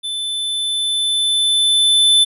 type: tone with level ramp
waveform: square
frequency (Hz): 3520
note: A7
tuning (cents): 0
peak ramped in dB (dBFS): -22 to -9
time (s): 0.03-2.25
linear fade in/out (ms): 20
effects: resampled to 32000 Hz